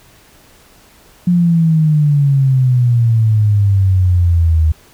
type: exponential sweep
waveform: sine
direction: down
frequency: 178.9 to 77.6 Hz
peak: -8 dBFS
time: 1.27-4.72 s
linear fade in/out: 5 ms
effects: pink hiss -46 dBFS RMS until 4.93 s